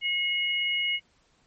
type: tone pair together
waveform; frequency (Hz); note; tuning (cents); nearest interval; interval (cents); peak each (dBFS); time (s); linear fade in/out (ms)
sine; 2168 / 2894; C#7 / F#7; -39 / -39; perfect fourth; 500; -27; 0.01-1; 50
effects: pink hiss -66 dBFS RMS until 1.46 s + MP3 32 kbps